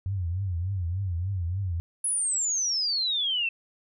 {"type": "tone with vibrato", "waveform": "sine", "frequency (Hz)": 91.3, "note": "F#2", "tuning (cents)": -23, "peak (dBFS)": -26, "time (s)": [0.06, 1.8], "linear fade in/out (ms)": 0, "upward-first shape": "triangle", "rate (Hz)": 3.4, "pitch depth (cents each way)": 180}
{"type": "exponential sweep", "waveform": "sine", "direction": "down", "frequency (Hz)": [10560, 2637], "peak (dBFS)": -24, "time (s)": [2.04, 3.49], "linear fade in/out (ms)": 5}
{"effects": []}